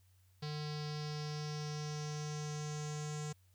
square tone with low-pass filter sweep, 150.2 Hz, D3, 39 cents sharp, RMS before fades -41 dBFS, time 0.42-3.33 s, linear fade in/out 10 ms, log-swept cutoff 4600 to 7100 Hz, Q 5.1, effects added 92 Hz sine -65 dBFS peak until 3.54 s + white hiss -75 dBFS RMS until 3.54 s

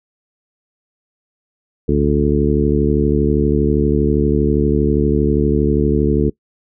harmonic tone with a mistuned harmonic, 72.5 Hz, D2, 22 cents flat, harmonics 1 / 2 / 3 / 4 / 5 / 6, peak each -19 / -19 / -19 / -19 / -19 / -19 dBFS, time 1.88-6.3 s, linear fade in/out 10 ms, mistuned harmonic 1, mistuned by -120 cents, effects noise-tail reverb RT60 0.1 s tail -22 dB re dry

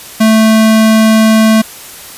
square tone, 220 Hz, A3, in tune, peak -5 dBFS, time 0.2-1.62 s, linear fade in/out 10 ms, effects white hiss -30 dBFS RMS until 2.17 s + resampled to 32000 Hz

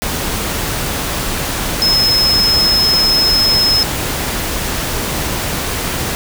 sine tone in noise, 5170 Hz, E8, 34 cents flat, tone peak -10 dBFS, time 1.82-3.83 s, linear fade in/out 0 ms, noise pink, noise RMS -19 dBFS, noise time 0.02-6.15 s, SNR +6 dB, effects none

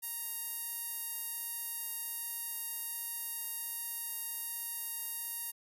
sawtooth tone with band-pass filter, 932.3 Hz, A#5, in tune, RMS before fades -40 dBFS, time 0.02-5.52 s, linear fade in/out 20 ms, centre 12000 Hz, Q 4.3, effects none

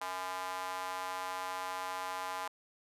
square tone with high-pass filter, 92.5 Hz, F#2, in tune, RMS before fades -39 dBFS, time 0.01-2.48 s, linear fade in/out 5 ms, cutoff 920 Hz, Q 3, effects resampled to 32000 Hz

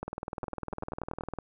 two click trains, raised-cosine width 1 ms, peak -23 / -20 dBFS, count 9 / 28, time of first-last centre 0.44-1.209 / 0.03-1.387 s, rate 10.4 / 19.9 Hz, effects none

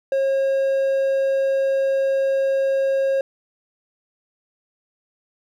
triangle tone, 541 Hz, C#5, 42 cents flat, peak -15 dBFS, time 0.12-3.21 s, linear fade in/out 2 ms, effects none

